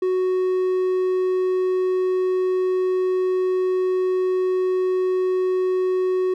triangle tone, 370 Hz, F#4, in tune, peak -16 dBFS, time 0.02-6.34 s, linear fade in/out 5 ms, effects none

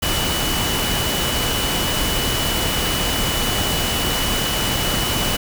sine tone in noise, 2960 Hz, F#7, in tune, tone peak -25 dBFS, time 0.02-5.37 s, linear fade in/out 10 ms, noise pink, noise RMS -21 dBFS, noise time 0.02-5.37 s, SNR -7 dB, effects none

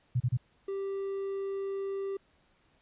sine tone bursts, 123.47 Hz, B2, in tune, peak -24 dBFS, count 3, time 0.15-0.373 s, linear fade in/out 10 ms, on 53 ms, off 32 ms
triangle tone, 392 Hz, G4, in tune, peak -30 dBFS, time 0.68-2.17 s, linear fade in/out 5 ms
effects pink hiss -68 dBFS RMS until 2.81 s + resampled to 8000 Hz

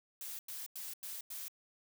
blue noise bursts, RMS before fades -44 dBFS, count 5, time 0.21-1.482 s, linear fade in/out 2 ms, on 180 ms, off 93 ms, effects none

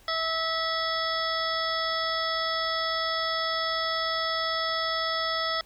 harmonic tone with a mistuned harmonic, 651 Hz, E5, 22 cents flat, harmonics 1 / 2 / 3 / 5 / 6 / 7 / 8, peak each -33 / -30 / -33 / -33 / -42 / -39 / -34 dBFS, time 0.08-5.61 s, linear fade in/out 2 ms, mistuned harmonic 5, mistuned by +61 cents, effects added 50 Hz sine -57 dBFS peak until 5.65 s + pink hiss -57 dBFS RMS until 5.65 s

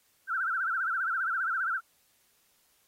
sine tone with vibrato, 1443 Hz, F#6, 44 cents flat, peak -27 dBFS, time 0.27-1.81 s, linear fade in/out 50 ms, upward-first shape sine, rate 15 Hz, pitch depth 160 cents each way, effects white hiss -68 dBFS RMS until 2.87 s + AAC 48 kbps

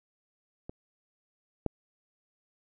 clicks, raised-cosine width 2 ms, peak -26 / -15 dBFS, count 2, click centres 0.695 / 1.663 s, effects none

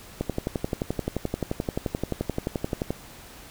click train, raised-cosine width 2 ms, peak -12 dBFS, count 32, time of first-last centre 0.21-2.906 s, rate 11.5 Hz, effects pink hiss -46 dBFS RMS until 3.5 s

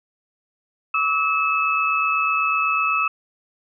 sine tone cluster, 1142 / 1290 / 2606 Hz, D6 / E6 / E7, -49 / -38 / -20 cents, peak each -26 / -21 / -21 dBFS, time 0.94-3.08 s, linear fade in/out 5 ms, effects none

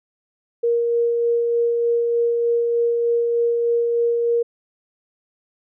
sine tone with tremolo, 470 Hz, A#4, 14 cents sharp, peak -15 dBFS, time 0.63-4.43 s, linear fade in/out 10 ms, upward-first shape sine, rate 3.3 Hz, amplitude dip 25%, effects none

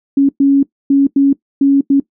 sine tone bursts at uneven times, 277.2 Hz, C#4, in tune, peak -6 dBFS, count 6, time 0.17-0.29 / 0.4-0.63 / 0.9-1.07 / 1.16-1.33 / 1.61-1.81 / 1.9-2 s, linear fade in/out 5 ms, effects noise-tail reverb RT60 0.1 s tail -19 dB re dry

